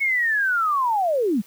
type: linear sweep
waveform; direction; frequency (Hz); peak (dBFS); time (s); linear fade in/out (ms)
sine; down; 2217 to 180; -18; 0-1.42; 20
effects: white hiss -51 dBFS RMS until 1.46 s